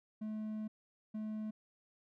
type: tone bursts at uneven times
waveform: triangle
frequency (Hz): 215.5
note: A3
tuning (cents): -36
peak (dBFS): -36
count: 2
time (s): 0.21-0.68 / 1.14-1.51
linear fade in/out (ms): 10
effects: none